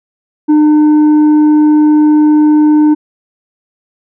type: tone with tanh clipping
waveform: triangle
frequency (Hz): 302.5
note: D#4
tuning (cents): -49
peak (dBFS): -5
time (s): 0.48-2.95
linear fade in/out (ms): 20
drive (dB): 9
effects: none